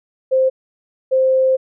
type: tone pair in turn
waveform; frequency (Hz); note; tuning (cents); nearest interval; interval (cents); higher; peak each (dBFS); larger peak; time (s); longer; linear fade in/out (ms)
sine; 523.3 / 523.3; C5 / C5; 0 / 0; unison; 0; neither; -11; neither; 0.31-0.5 / 1.11-1.57; second; 20
effects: none